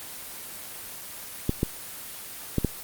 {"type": "clicks", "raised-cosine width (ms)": 3, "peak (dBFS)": -9, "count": 4, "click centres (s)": [1.494, 1.631, 2.583, 2.647], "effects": ["white hiss -39 dBFS RMS until 2.83 s", "Opus 24 kbps"]}